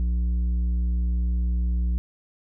sine tone with tanh clipping, 59.8 Hz, A#1, 45 cents sharp, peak -22 dBFS, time 0-1.98 s, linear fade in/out 0 ms, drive 7 dB, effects none

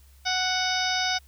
harmonic tone with a mistuned harmonic, 740 Hz, F#5, in tune, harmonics 1 / 2 / 3 / 4 / 5 / 6 / 7 / 8, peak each -29 / -30 / -32 / -35 / -31 / -34 / -31 / -36 dBFS, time 0.25-1.19 s, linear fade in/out 20 ms, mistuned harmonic 6, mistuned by +81 cents, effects added 68 Hz sine -51 dBFS peak until 1.27 s + white hiss -61 dBFS RMS until 1.27 s

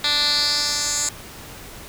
10% pulse tone with band-pass filter sweep, 293.4 Hz, D4, 2 cents flat, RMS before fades -21 dBFS, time 0.04-1.09 s, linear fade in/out 2 ms, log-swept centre 3600 to 7300 Hz, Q 3.8, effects pink hiss -39 dBFS RMS until 1.88 s

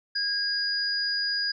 sine tone pair together, 1636 / 4902 Hz, G#6 / D#8, -26 / -27 cents, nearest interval octave + perfect fifth, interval 1899 cents, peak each -30 / -26 dBFS, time 0.15-1.52 s, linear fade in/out 10 ms, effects none

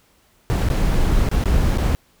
brown noise with dropouts, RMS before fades -17 dBFS, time 0.5-1.95 s, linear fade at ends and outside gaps 0 ms, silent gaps 0.687-0.7 / 1.288-1.314 / 1.439-1.457 / 1.775-1.783 s, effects pink hiss -58 dBFS RMS until 2.2 s

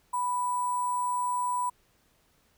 sine tone with sample-and-hold, 990 Hz, B5, 4 cents sharp, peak -26 dBFS, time 0.13-1.7 s, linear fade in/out 10 ms, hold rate 8820 Hz, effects pink hiss -67 dBFS RMS until 2.57 s

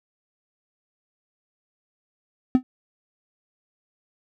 triangle tone with exponential decay, 256.1 Hz, C4, 37 cents flat, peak -7 dBFS, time 2.55-2.63 s, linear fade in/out 0 ms, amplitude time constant 16 ms, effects none

